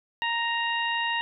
harmonic tone with a mistuned harmonic, 932.3 Hz, A#5, in tune, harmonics 1 / 2 / 3 / 4, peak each -29 / -29 / -30 / -38 dBFS, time 0.22-1.21 s, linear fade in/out 0 ms, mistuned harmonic 4, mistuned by +17 cents, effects none

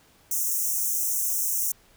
white high-pass noise, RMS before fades -26 dBFS, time 0.31-1.72 s, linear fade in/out 5 ms, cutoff 5700 Hz, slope 96 dB/octave, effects pink hiss -58 dBFS RMS until 1.96 s

